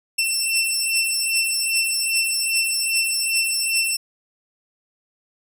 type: beating tone pair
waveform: 15% pulse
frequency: 2690 / 2692.5 Hz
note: E7 / E7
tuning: +34 / +36 cents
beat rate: 2.5 Hz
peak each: -14 / -16 dBFS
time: 0.18-3.97 s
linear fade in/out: 10 ms
effects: none